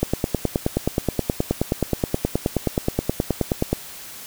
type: click train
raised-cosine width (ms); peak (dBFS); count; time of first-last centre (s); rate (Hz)
2; -5; 36; 0.03-3.73; 9.46
effects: white hiss -38 dBFS RMS until 4.26 s